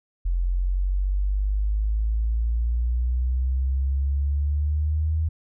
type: exponential sweep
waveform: sine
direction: up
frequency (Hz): 43.18 to 80.1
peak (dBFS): -20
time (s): 0.25-5.29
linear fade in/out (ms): 10
effects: none